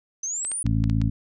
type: exponential sweep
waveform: sine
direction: up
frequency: 6080 to 9980 Hz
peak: -26 dBFS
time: 0.23-0.63 s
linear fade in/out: 5 ms
type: clicks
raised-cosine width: 0.2 ms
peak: -20 dBFS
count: 6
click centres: 0.449 / 0.517 / 0.665 / 0.84 / 0.898 / 1.016 s
type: harmonic tone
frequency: 55 Hz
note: A1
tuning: in tune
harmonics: 1 / 2 / 3 / 4 / 5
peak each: -25 / -22 / -28 / -28 / -30 dBFS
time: 0.64-1.1 s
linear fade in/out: 10 ms
effects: none